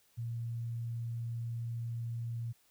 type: tone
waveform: sine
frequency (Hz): 116.7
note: A#2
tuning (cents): +2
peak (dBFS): -35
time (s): 0.17-2.53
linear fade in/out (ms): 20
effects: white hiss -69 dBFS RMS until 2.7 s